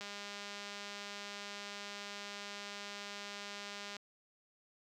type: click train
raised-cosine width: 0.2 ms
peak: -28 dBFS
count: 804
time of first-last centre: 0.01-3.966 s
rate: 203 Hz
effects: high-pass 80 Hz 12 dB/octave + 11-bit